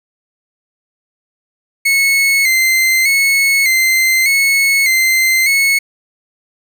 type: tone with vibrato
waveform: 40% pulse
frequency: 2136 Hz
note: C7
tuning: 35 cents sharp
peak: -9 dBFS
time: 1.85-5.79 s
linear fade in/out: 10 ms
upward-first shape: square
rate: 0.83 Hz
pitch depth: 49 cents each way
effects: none